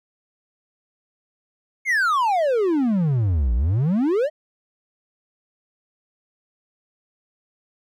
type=exponential two-way sweep; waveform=triangle; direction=down then up; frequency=2217 to 55 to 646 Hz; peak=-15 dBFS; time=1.85-4.3 s; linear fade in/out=50 ms; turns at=3.54 s; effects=none